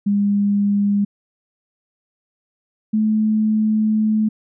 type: tone pair in turn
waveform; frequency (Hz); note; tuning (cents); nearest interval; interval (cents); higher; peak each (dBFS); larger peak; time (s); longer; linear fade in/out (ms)
sine; 202.7 / 216; G#3 / A3; -42 / -32; minor second; 110; second; -14; neither; 0.06-1.05 / 2.93-4.29; second; 10
effects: none